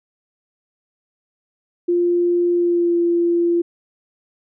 sine tone with pitch glide, 349.2 to 343.2 Hz, F4 to F4, 0 to -30 cents, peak -14 dBFS, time 1.88-3.62 s, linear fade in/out 10 ms, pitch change -30 cents, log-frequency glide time 2.53-2.97 s, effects none

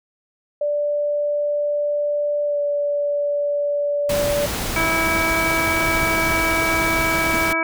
sine tone with pitch glide, 586 to 579.3 Hz, D5 to D5, -4 to -24 cents, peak -18 dBFS, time 0.61-4.46 s, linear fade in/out 5 ms, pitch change -20 cents, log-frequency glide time 2.45-2.59 s
pink noise, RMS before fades -25 dBFS, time 4.09-7.53 s, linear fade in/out 5 ms
harmonic tone, 326.7 Hz, E4, 15 cents flat, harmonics 1 / 2 / 3 / 4 / 5 / 7, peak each -27 / -26 / -27 / -26 / -27 / -21 dBFS, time 4.76-7.63 s, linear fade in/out 2 ms
effects none

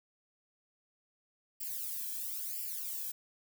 violet noise with flanger, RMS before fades -39 dBFS, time 1.6-3.12 s, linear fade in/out 10 ms, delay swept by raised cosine 0.39 to 1.24 ms, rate 1 Hz, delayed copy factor +1, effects none

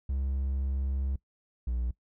triangle tone pair in turn, 67.4 / 60.36 Hz, C#2 / B1, -48 / -39 cents, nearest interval major second, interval 191 cents, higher first, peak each -26 dBFS, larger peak neither, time 0.09-1.16 / 1.67-1.91 s, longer first, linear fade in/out 5 ms, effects noise-tail reverb RT60 0.1 s tail -20 dB re dry

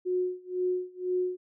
sine tone with tremolo, 364.2 Hz, F#4, 27 cents flat, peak -24 dBFS, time 0.05-1.37 s, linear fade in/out 20 ms, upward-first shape sine, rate 2 Hz, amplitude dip 95%, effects none

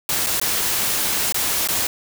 white noise with dropouts, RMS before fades -21 dBFS, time 0.09-1.87 s, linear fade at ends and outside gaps 2 ms, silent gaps 0.264-0.268 / 0.399-0.414 / 1.324-1.344 / 1.675-1.686 s, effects none

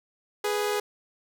sawtooth tone pair together, 415.3 / 493.9 Hz, G#4 / B4, 0 / 0 cents, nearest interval minor third, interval 300 cents, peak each -22 / -28 dBFS, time 0.44-0.8 s, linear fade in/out 5 ms, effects none

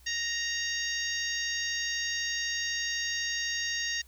harmonic tone, 932 Hz, A#5, 1 cent flat, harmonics 2 / 3 / 4 / 5 / 6 / 7, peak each -33 / -38 / -38 / -39 / -37 / -39 dBFS, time 0.06-4.02 s, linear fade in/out 10 ms, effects added 62 Hz sine -55 dBFS peak until 4.07 s + white hiss -61 dBFS RMS until 4.07 s

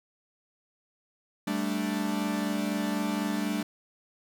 45% pulse chord, G suspended second, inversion none, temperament equal, 196 / 220 / 293.7 Hz, G3 / A3 / D4, 0 / 0 / 0 cents, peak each -32 dBFS, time 1.47-3.63 s, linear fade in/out 5 ms, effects none

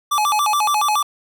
square tone with vibrato, 996 Hz, B5, 14 cents sharp, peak -16 dBFS, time 0.11-1.03 s, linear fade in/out 10 ms, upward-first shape square, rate 7.1 Hz, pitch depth 280 cents each way, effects none

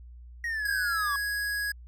triangle linear sweep, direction down, 1900 to 1108.7 Hz, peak -27 dBFS, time 0.44-1.16 s, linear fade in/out 2 ms
square tone, 1663 Hz, G#6, 2 cents sharp, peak -29 dBFS, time 0.65-1.72 s, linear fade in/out 5 ms
effects added 60 Hz sine -44 dBFS peak until 1.87 s

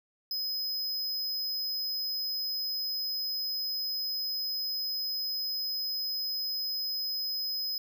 square tone, 5060 Hz, D#8, 28 cents sharp, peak -31 dBFS, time 0.31-7.78 s, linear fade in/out 2 ms, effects none

